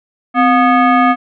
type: tone with frequency modulation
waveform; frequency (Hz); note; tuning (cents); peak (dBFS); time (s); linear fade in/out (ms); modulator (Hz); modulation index
sine; 257.6; C4; -27; -7; 0.34-1.16; 50; 974; 1.4
effects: none